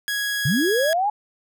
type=tone; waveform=sawtooth; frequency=1662 Hz; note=G#6; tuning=1 cent sharp; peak=-19 dBFS; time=0.08-0.93 s; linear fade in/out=0 ms
type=linear sweep; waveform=sine; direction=up; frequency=116.54 to 855 Hz; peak=-18 dBFS; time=0.45-1.1 s; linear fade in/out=5 ms
effects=none